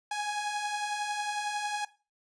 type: beating tone pair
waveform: sawtooth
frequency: 823 / 834 Hz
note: G#5 / G#5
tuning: -16 / +7 cents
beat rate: 11 Hz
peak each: -35 / -28 dBFS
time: 0.11-1.85 s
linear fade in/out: 5 ms
effects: noise-tail reverb RT60 0.3 s tail -17 dB re dry + resampled to 22050 Hz